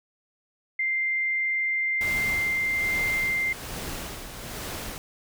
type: tone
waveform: sine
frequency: 2093 Hz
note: C7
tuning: in tune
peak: -23 dBFS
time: 0.79-3.53 s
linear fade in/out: 5 ms
type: noise with tremolo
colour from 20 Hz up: pink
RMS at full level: -34 dBFS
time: 2.01-4.98 s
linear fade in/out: 0 ms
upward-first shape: sine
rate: 1.2 Hz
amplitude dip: 50%
effects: none